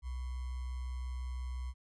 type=tone with sample-and-hold; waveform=sine; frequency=62.9 Hz; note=B1; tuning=32 cents sharp; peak=-36 dBFS; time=0.02-1.74 s; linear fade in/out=50 ms; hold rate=1050 Hz; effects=resampled to 24000 Hz